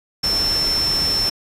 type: tone in noise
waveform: sine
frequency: 5360 Hz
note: E8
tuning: 28 cents sharp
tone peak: -17 dBFS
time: 0.23-1.3 s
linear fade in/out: 10 ms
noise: pink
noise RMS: -27 dBFS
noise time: 0.23-1.3 s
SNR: +7 dB
effects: resampled to 32000 Hz